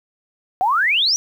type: exponential sweep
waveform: sine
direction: up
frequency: 718 to 6000 Hz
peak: -14 dBFS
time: 0.61-1.16 s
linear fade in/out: 0 ms
effects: 8-bit